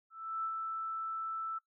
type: tone with ADSR envelope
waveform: sine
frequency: 1322 Hz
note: E6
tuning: 5 cents sharp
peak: -32 dBFS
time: 0.1-1.59 s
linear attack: 340 ms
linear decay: 72 ms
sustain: -3 dB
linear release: 14 ms
effects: noise-tail reverb RT60 0.1 s tail -17 dB re dry